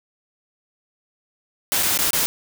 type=noise with dropouts; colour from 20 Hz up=white; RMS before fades=-20 dBFS; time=1.72-2.26 s; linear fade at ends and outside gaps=0 ms; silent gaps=1.827-1.831 / 1.975-1.989 / 2.106-2.132 s; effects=none